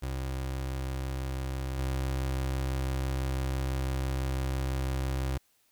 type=tone with level steps; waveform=30% pulse; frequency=66 Hz; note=C2; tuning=16 cents sharp; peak=-29 / -26 dBFS; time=0.02-5.38 s; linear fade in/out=10 ms; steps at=1.78 s; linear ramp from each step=5 ms; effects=white hiss -69 dBFS RMS until 5.71 s